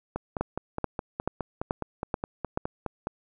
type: two click trains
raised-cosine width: 1 ms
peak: -12 / -16 dBFS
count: 6 / 15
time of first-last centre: 0.41-2.575 / 0.16-3.071 s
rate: 2.31 / 4.81 Hz
effects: none